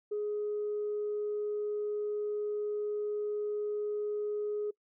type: tone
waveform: sine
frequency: 417.9 Hz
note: G#4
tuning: 11 cents sharp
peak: -30 dBFS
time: 0.11-4.71 s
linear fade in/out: 10 ms
effects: noise-tail reverb RT60 0.1 s tail -25 dB re dry + tanh soft clip ceiling -27 dBFS